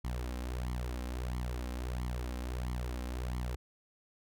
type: tone with flanger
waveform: sawtooth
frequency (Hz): 61.5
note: B1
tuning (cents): -7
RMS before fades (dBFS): -37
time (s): 0.04-3.56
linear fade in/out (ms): 10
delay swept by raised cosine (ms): 0.93 to 3.83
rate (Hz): 1.5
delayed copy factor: +0.75
effects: none